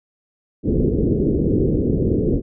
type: low-pass noise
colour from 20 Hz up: white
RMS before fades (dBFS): -18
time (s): 0.63-2.42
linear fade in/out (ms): 50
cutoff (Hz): 440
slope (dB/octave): 48
effects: none